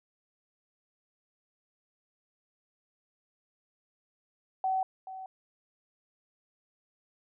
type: tone with echo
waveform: sine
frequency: 758 Hz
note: F#5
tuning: 42 cents sharp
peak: -26 dBFS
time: 4.64-4.83 s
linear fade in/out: 2 ms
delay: 430 ms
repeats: 1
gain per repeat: -13 dB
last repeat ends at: 5.26 s
effects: none